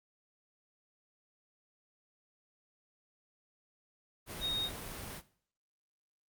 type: tone in noise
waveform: sine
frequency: 3729 Hz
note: A#7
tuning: in tune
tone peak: -31 dBFS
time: 4.4-4.7 s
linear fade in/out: 50 ms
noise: pink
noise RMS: -43 dBFS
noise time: 4.26-5.22 s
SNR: +9 dB
effects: noise-tail reverb RT60 0.5 s tail -17 dB re dry + Opus 32 kbps